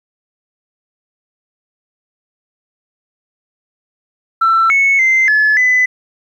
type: tone with pitch steps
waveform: sine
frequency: 1338 / 2204 / 2077 / 1718 / 2005 Hz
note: E6 / C#7 / C7 / A6 / B6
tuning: +25 / -11 / -13 / -42 / +26 cents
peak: -7 dBFS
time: 4.41-5.86 s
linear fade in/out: 10 ms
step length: 290 ms
effects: tanh soft clip ceiling -5 dBFS + 8-bit